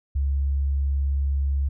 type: tone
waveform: sine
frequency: 69.3 Hz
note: C#2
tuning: in tune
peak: -20 dBFS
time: 0.15-1.69 s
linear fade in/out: 10 ms
effects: none